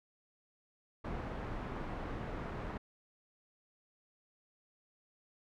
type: low-pass noise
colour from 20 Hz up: pink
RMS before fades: -41 dBFS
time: 1.04-2.78 s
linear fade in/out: 10 ms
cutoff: 1400 Hz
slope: 12 dB/octave
effects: none